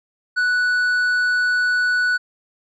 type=tone with tanh clipping; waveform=sine; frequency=1480 Hz; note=F#6; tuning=in tune; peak=-17 dBFS; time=0.36-2.18 s; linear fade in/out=20 ms; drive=6 dB; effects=none